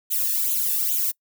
violet noise with flanger, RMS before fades -23 dBFS, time 0.1-1.12 s, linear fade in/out 20 ms, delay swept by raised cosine 0.28 to 1.16 ms, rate 2.4 Hz, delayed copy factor +0.95, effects noise-tail reverb RT60 0.1 s tail -25 dB re dry

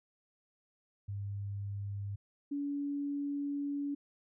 sine tone pair in turn, 100.5 / 284.9 Hz, G2 / C#4, +44 / +48 cents, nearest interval octave + tritone, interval 1804 cents, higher second, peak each -36 / -33 dBFS, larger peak second, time 1.08-2.16 / 2.51-3.95 s, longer second, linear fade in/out 10 ms, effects none

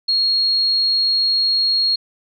sine tone, 4287 Hz, C8, 41 cents sharp, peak -14 dBFS, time 0.08-1.96 s, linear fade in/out 10 ms, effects none

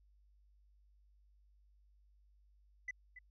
sine tone with echo, 2000 Hz, B6, 21 cents sharp, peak -36 dBFS, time 2.88-2.91 s, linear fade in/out 5 ms, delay 280 ms, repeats 1, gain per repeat -14 dB, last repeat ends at 3.19 s, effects tanh soft clip ceiling -37 dBFS + added 50 Hz sine -65 dBFS peak until 3.3 s

